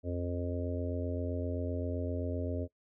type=harmonic tone; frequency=87.7 Hz; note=F2; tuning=8 cents sharp; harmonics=1 / 3 / 4 / 5 / 6 / 7; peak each=-35 / -38 / -45 / -41 / -44 / -42 dBFS; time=0.03-2.68 s; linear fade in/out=50 ms; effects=noise-tail reverb RT60 0.1 s tail -19 dB re dry